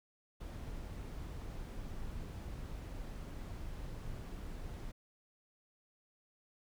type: noise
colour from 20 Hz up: brown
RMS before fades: -44 dBFS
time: 0.4-4.92 s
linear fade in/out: 10 ms
effects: none